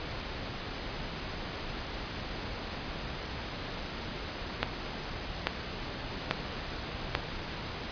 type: click train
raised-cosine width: 0.3 ms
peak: -9 dBFS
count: 4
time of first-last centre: 4.63-7.151 s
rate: 1.19 Hz
effects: pink hiss -38 dBFS RMS until 7.91 s + resampled to 11025 Hz